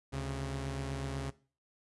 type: tone pair together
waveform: sawtooth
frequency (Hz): 72 / 135.92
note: D2 / C#3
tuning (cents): -34 / -34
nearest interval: major seventh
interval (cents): 1100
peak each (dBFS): -36 / -33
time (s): 0.12-1.31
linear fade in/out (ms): 20
effects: noise-tail reverb RT60 0.4 s tail -20 dB re dry + resampled to 24000 Hz